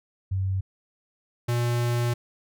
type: tone pair in turn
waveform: sine / square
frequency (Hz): 95.4 / 119.93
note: G2 / A#2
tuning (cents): -47 / +50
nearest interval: major third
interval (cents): 397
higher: second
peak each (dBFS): -23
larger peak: neither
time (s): 0.31-0.61 / 1.48-2.14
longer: second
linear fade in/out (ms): 10
effects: none